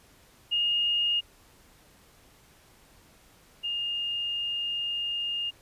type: tone pair in turn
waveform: sine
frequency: 2846 / 2828 Hz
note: F7 / F7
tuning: +32 / +21 cents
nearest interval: unison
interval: 11 cents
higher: first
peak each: -23 / -28 dBFS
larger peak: first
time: 0.51-1.21 / 3.63-5.51 s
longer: second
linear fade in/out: 20 ms
effects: pink hiss -58 dBFS RMS until 5.61 s + resampled to 32000 Hz